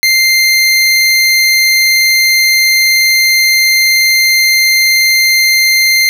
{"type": "tone", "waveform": "25% pulse", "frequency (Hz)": 2093, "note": "C7", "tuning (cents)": 0, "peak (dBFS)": -3, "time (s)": [0.03, 6.09], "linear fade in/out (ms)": 0, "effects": []}